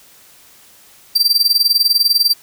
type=tone with tremolo; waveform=45% pulse; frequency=4699 Hz; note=D8; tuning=in tune; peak=-6 dBFS; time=1.15-2.34 s; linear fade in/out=10 ms; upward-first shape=triangle; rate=20 Hz; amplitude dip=95%; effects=white hiss -46 dBFS RMS until 2.42 s